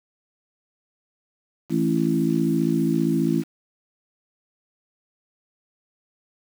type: harmonic tone with a mistuned harmonic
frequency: 55 Hz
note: A1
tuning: in tune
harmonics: 3 / 4 / 5 / 6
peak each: -24 / -24 / -24 / -24 dBFS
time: 1.69-3.44 s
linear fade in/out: 50 ms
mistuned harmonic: 6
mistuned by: +16 cents
effects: 7-bit